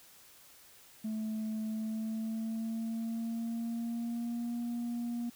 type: tone with pitch glide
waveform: sine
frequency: 217.8 to 237.5 Hz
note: A3 to A#3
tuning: -17 to +33 cents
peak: -31 dBFS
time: 1.04-5.3 s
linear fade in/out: 10 ms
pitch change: +150 cents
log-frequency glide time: 1.64-4.55 s
effects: tanh soft clip ceiling -32 dBFS + white hiss -58 dBFS RMS until 5.35 s